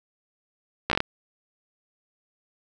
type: slowing click train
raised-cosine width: 0.3 ms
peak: -6 dBFS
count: 6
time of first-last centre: 0.9-1.004 s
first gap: 14 ms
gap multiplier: 1.2
effects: none